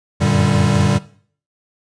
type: tone cluster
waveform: square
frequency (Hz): 91.4 / 96.3 / 116.1 / 147.7 / 195.3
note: F#2 / G2 / A#2 / D3 / G3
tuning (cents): -21 / -30 / -7 / +10 / -6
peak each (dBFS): -23 / -22 / -20 / -18 / -19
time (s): 0.2-0.99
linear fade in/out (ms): 20
effects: noise-tail reverb RT60 0.5 s tail -18 dB re dry + resampled to 22050 Hz